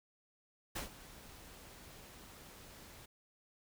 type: noise with ADSR envelope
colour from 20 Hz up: pink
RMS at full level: -39 dBFS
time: 0.75-3.06 s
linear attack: 13 ms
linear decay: 120 ms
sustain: -16 dB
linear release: 8 ms
effects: none